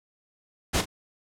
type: noise with echo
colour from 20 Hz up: pink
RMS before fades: -23 dBFS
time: 0.73-0.82 s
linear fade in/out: 20 ms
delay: 37 ms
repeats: 1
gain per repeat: -11 dB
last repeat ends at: 0.857 s
effects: low-pass 10000 Hz 12 dB/octave